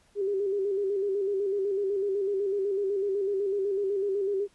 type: tone with vibrato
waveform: sine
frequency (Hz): 396.1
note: G4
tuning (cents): +18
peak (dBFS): -25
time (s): 0.15-4.48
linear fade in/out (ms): 50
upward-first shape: square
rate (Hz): 8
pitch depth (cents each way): 52
effects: pink hiss -64 dBFS RMS until 4.54 s + resampled to 24000 Hz